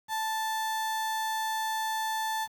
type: tone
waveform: 35% pulse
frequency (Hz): 880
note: A5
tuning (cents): 0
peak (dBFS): -27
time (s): 0.08-2.48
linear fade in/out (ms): 50
effects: 9-bit